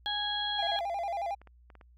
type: harmonic tone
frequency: 828 Hz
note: G#5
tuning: 5 cents flat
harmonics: 1 / 2 / 4 / 5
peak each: -36 / -38 / -32 / -41 dBFS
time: 0.06-0.79 s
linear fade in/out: 0 ms
type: tone with vibrato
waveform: triangle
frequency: 740 Hz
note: F#5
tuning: in tune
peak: -29 dBFS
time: 0.58-1.35 s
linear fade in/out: 10 ms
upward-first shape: square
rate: 11 Hz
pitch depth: 140 cents each way
type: clicks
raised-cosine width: 0.5 ms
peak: -38 dBFS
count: 5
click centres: 1.416 / 1.473 / 1.702 / 1.753 / 1.812 s
effects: added 60 Hz sine -56 dBFS peak until 1.97 s